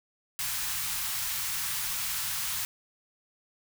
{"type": "band-stop noise", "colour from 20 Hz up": "white", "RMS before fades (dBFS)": -32, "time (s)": [0.39, 2.65], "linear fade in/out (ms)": 0, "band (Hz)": [160, 910], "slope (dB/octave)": 24, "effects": []}